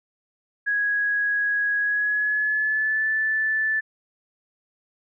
sine tone with pitch glide, 1661.2 to 1752.9 Hz, G#6 to A6, 0 to -7 cents, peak -20 dBFS, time 0.66-3.81 s, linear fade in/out 20 ms, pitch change +93 cents, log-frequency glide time 1.79-3.07 s, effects none

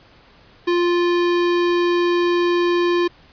square tone, 349.2 Hz, F4, in tune, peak -16 dBFS, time 0.67-3.08 s, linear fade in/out 10 ms, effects pink hiss -50 dBFS RMS until 3.32 s + resampled to 11025 Hz

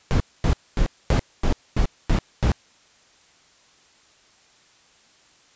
brown noise bursts, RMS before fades -18 dBFS, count 8, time 0.11-2.518 s, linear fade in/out 0 ms, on 91 ms, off 240 ms, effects white hiss -56 dBFS RMS until 5.55 s + resampled to 16000 Hz

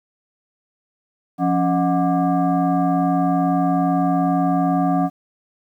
sine tone with frequency modulation, 277.2 Hz, C#4, in tune, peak -15 dBFS, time 1.38-5.1 s, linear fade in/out 50 ms, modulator 452 Hz, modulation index 1.3, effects 9-bit

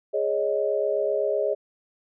sine chord, Ab suspended fourth, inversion none, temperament equal, 415.3 / 554.4 / 622.3 Hz, Ab4 / Db5 / Eb5, 0 / 0 / 0 cents, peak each -26 dBFS, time 0.13-1.55 s, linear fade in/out 20 ms, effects none

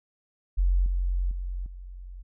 sine tone with level steps, 45.1 Hz, F#1, 44 cents flat, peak -19 / -23 / -29 / -38 dBFS, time 0.57-2.23 s, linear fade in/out 20 ms, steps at 0.86 / 1.31 / 1.66 s, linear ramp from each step 2 ms, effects none

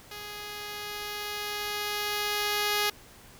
5% pulse tone with level ramp, 415.3 Hz, G#4, in tune, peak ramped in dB -28 to -13 dBFS, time 0.11-2.9 s, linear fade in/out 5 ms, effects pink hiss -52 dBFS RMS until 3.39 s

